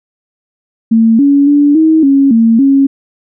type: tone with pitch steps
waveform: sine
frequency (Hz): 225.6 / 282 / 289.1 / 317.7 / 275.5 / 227.3 / 274.3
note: A3 / C#4 / D4 / D#4 / C#4 / A#3 / C#4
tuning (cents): +44 / +30 / -27 / +36 / -11 / -43 / -18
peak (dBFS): -4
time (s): 0.91-2.87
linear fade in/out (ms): 10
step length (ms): 280
effects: none